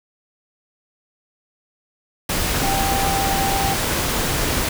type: tone in noise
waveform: sine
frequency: 784 Hz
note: G5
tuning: in tune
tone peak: -21 dBFS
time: 2.63-3.74 s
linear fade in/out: 5 ms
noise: pink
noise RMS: -21 dBFS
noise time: 2.29-4.69 s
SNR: -3 dB
effects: none